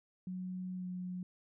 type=tone with pitch glide; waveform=sine; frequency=183.8 to 181.48 Hz; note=F#3 to F#3; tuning=-11 to -33 cents; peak=-38 dBFS; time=0.27-1.23 s; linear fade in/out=2 ms; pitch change=-22 cents; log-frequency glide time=0.75-0.87 s; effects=none